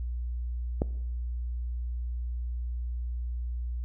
click, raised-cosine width 2 ms, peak -13 dBFS, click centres 0.819 s, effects noise-tail reverb RT60 0.9 s tail -20 dB re dry + added 60 Hz sine -30 dBFS peak until 3.84 s

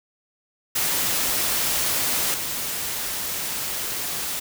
white noise with level steps, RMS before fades -23 / -28 dBFS, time 0.75-4.4 s, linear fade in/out 10 ms, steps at 2.34 s, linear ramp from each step 2 ms, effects none

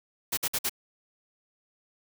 white noise bursts, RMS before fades -28 dBFS, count 4, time 0.32-0.695 s, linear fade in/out 10 ms, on 54 ms, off 53 ms, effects none

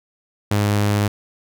sawtooth tone, 103.1 Hz, G#2, 12 cents flat, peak -12 dBFS, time 0.51-1.08 s, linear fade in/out 5 ms, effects none

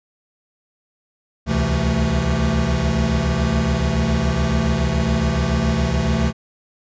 square tone cluster, 67.4 / 74.5 / 130.7 / 167.9 / 221.6 Hz, C#2 / D2 / C3 / E3 / A3, -48 / +25 / -1 / +32 / +13 cents, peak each -24 dBFS, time 1.46-6.33 s, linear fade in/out 50 ms, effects resampled to 16000 Hz

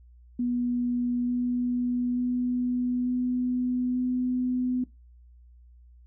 sine tone with pitch steps, 243.9 / 245.7 / 247.6 / 249.5 / 251.3 Hz, B3 / B3 / B3 / B3 / B3, -21 / -9 / +5 / +18 / +30 cents, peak -24 dBFS, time 0.39-4.84 s, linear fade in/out 5 ms, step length 890 ms, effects noise-tail reverb RT60 0.2 s tail -19 dB re dry + added 60 Hz sine -50 dBFS peak until 6.06 s

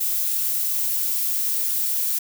violet noise, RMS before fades -23 dBFS, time 0-2.19 s, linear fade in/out 10 ms, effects none

